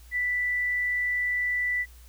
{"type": "tone", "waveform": "sine", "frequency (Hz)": 1975.5, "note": "B6", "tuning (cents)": 0, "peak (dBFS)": -24, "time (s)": [0.11, 1.86], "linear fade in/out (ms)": 50, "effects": ["added 60 Hz sine -47 dBFS peak until 2.08 s", "white hiss -57 dBFS RMS until 2.08 s"]}